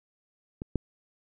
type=clicks; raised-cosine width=3 ms; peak=-22 / -13 dBFS; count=2; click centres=0.619 / 0.757 s; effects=none